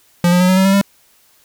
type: tone with pitch steps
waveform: square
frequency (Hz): 174.61 / 178.38 / 182.24 / 186.17 / 190.19 / 194.3 / 198.5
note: F3 / F3 / F#3 / F#3 / F#3 / G3 / G3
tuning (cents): 0 / +37 / -26 / +11 / +48 / -15 / +22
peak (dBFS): -10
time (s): 0.24-0.814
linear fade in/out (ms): 2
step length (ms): 82
effects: white hiss -53 dBFS RMS until 1.44 s